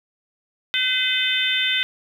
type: harmonic tone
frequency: 510 Hz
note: C5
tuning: 44 cents flat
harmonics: 3 / 4 / 5 / 6 / 7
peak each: -27 / -25 / -27 / -24 / -23 dBFS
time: 0.74-1.83 s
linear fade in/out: 0 ms
effects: 8-bit